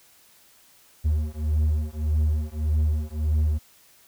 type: beating tone pair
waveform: triangle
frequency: 75.7 / 77.4 Hz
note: D#2 / D#2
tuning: -47 / -9 cents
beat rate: 1.7 Hz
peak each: -22 dBFS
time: 1.04-3.59 s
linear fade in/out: 20 ms
effects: white hiss -56 dBFS RMS until 4.07 s